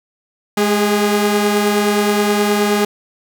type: tone pair together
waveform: sawtooth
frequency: 209.4 / 409.3 Hz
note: G#3 / G#4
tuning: +15 / -25 cents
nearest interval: octave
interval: 1160 cents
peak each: -12 dBFS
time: 0.57-2.85 s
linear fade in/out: 5 ms
effects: none